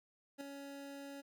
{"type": "tone with ADSR envelope", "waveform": "25% pulse", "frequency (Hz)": 279.6, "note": "C#4", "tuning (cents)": 15, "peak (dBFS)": -37, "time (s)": [0.38, 1.22], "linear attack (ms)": 29, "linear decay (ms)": 4, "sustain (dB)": -6, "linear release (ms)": 21, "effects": []}